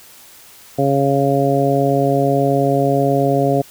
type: harmonic tone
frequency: 138.59 Hz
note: C#3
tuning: in tune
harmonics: 1 / 2 / 3 / 4 / 5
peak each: -19 / -19 / -19 / -19 / -19 dBFS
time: 0.78-3.62 s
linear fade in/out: 10 ms
effects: white hiss -43 dBFS RMS until 3.7 s